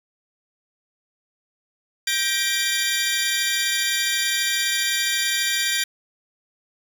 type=tone cluster; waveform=20% pulse; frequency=1577 / 1897 / 2358 / 3521 Hz; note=G6 / A#6 / D7 / A7; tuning=+10 / +30 / +6 / 0 cents; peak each=-21 dBFS; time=2.07-5.84 s; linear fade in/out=5 ms; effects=none